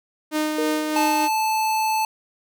sawtooth tone with tremolo, 307 Hz, D#4, 23 cents flat, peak -16 dBFS, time 0.31-1.29 s, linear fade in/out 50 ms, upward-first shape sine, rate 3.2 Hz, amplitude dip 35%
sine tone with exponential decay, 468.6 Hz, A#4, 9 cents sharp, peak -21 dBFS, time 0.58-1.27 s, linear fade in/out 5 ms, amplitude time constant 150 ms
square tone, 874 Hz, A5, 12 cents flat, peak -20 dBFS, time 0.96-2.05 s, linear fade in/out 2 ms
effects none

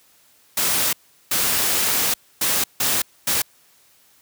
white noise bursts at uneven times, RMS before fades -20 dBFS, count 5, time 0.57-0.93 / 1.31-2.14 / 2.41-2.64 / 2.8-3.02 / 3.27-3.42 s, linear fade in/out 5 ms, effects white hiss -56 dBFS RMS until 4.21 s + high-pass 60 Hz 12 dB/octave

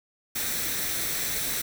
white noise with comb filter, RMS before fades -29 dBFS, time 0.35-1.62 s, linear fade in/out 10 ms, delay 0.51 ms, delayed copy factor +0.5, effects none

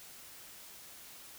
silence, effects white hiss -52 dBFS RMS until 1.38 s

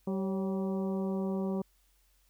harmonic tone with a mistuned harmonic, 192.7 Hz, G3, 29 cents flat, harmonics 1 / 2 / 3 / 4 / 5 / 6, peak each -31 / -36 / -41 / -48 / -48 / -52 dBFS, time 0.07-1.62 s, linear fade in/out 5 ms, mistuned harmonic 3, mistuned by -63 cents, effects added 46 Hz sine -67 dBFS peak until 2.29 s + white hiss -71 dBFS RMS until 2.29 s

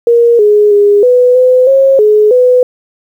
sine tone with pitch steps, 470.8 / 417.6 / 409.1 / 496.4 / 507 / 540 / 423.9 / 500 Hz, A#4 / G#4 / G#4 / B4 / B4 / C#5 / G#4 / B4, +17 / +10 / -26 / +9 / +45 / -45 / +35 / +21 cents, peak -3 dBFS, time 0.07-2.63 s, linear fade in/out 2 ms, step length 320 ms, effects 7-bit

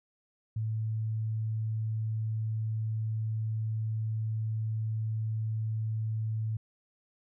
sine tone, 110 Hz, A2, in tune, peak -29 dBFS, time 0.56-6.57 s, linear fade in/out 5 ms, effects none

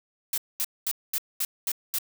blue noise bursts, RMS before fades -27 dBFS, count 7, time 0.33-1.986 s, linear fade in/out 2 ms, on 48 ms, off 220 ms, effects none

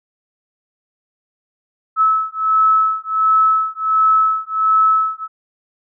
sine beating tone pair, 1299 / 1300.4 Hz, E6 / E6, -26 / -24 cents, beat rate 1.4 Hz, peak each -15 / -15 dBFS, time 1.96-5.28 s, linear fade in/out 50 ms, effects none

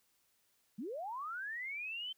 sine linear sweep, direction up, 183.9 to 3120 Hz, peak -39 dBFS, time 0.78-2.13 s, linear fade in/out 10 ms, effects white hiss -75 dBFS RMS until 2.17 s

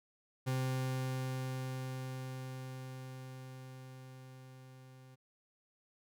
40% pulse tone with level ramp, 130 Hz, C3, 11 cents flat, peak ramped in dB -31 to -54 dBFS, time 0.46-5.16 s, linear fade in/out 20 ms, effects none

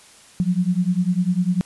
sine beating tone pair, 175.3 / 185.3 Hz, F3 / F#3, +7 / +3 cents, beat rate 10 Hz, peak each -20 dBFS, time 0.4-1.61 s, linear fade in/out 0 ms, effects white hiss -48 dBFS RMS until 1.65 s + resampled to 24000 Hz

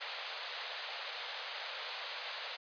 white band-pass noise, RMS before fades -43 dBFS, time 0-2.57 s, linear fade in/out 20 ms, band 490 to 4500 Hz, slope 48 dB/octave, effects resampled to 11025 Hz

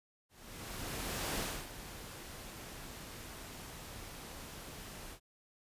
pink noise with ADSR envelope, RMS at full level -36 dBFS, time 0.29-5.2 s, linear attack 1100 ms, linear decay 270 ms, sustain -12 dB, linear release 88 ms, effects resampled to 32000 Hz

